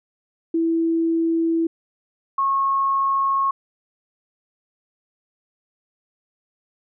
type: tone pair in turn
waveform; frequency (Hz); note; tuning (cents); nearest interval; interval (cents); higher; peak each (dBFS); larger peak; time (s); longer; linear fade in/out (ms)
sine; 329.6 / 1091.5; E4 / C#6; 0 / -27; octave + major sixth; 2073; second; -17; neither; 0.54-1.67 / 2.38-3.51; neither; 5
effects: none